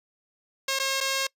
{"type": "tone with dropouts", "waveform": "5% pulse", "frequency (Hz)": 539, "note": "C#5", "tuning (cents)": -49, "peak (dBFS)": -13, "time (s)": [0.68, 1.27], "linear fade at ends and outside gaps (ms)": 5, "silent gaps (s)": [[0.79, 0.797], [1.005, 1.009]], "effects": ["noise-tail reverb RT60 0.1 s tail -24 dB re dry", "resampled to 32000 Hz"]}